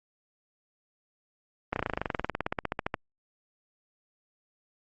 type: slowing click train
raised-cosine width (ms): 0.5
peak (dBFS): -13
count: 25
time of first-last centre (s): 1.73-2.942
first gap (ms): 31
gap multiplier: 1.04
effects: Opus 24 kbps